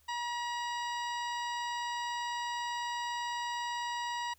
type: harmonic tone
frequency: 958 Hz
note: A#5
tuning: 47 cents sharp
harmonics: 1 / 2 / 3 / 4 / 5 / 6 / 8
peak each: -35 / -41 / -45 / -47 / -49 / -51 / -53 dBFS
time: 0.08-4.34 s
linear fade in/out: 10 ms
effects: added 76 Hz sine -68 dBFS peak until 4.38 s + white hiss -68 dBFS RMS until 4.38 s